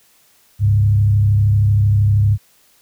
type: tone with frequency modulation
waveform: sine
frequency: 102.4 Hz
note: G#2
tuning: 24 cents flat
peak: -10 dBFS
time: 0.59-2.38 s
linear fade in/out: 50 ms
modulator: 32.9 Hz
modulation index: 0.48
effects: white hiss -54 dBFS RMS until 2.81 s